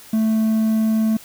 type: tone with quantisation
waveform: triangle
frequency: 220 Hz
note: A3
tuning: in tune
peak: -13 dBFS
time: 0.13-1.17 s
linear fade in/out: 5 ms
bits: 7
effects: white hiss -43 dBFS RMS until 1.24 s